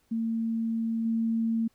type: tone with level steps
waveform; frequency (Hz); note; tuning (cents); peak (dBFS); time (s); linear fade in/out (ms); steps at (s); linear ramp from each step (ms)
sine; 226.7; A#3; -48; -26 / -24; 0.11-1.68; 10; 1.05; 5
effects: pink hiss -69 dBFS RMS until 1.74 s